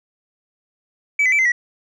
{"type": "tone with pitch steps", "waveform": "sine", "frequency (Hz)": [2294, 2023, 2317, 2067, 1933], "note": ["D7", "B6", "D7", "C7", "B6"], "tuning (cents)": [-41, 41, -24, -22, -38], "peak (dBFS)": -11, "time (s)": [1.19, 1.52], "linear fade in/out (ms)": 5, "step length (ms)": 66, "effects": ["tanh soft clip ceiling -12 dBFS"]}